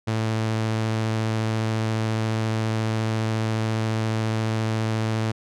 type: tone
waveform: sawtooth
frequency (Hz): 110.7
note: A2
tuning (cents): +11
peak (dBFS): -18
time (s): 0.07-5.32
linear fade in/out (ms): 10
effects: low-pass 7000 Hz 12 dB/octave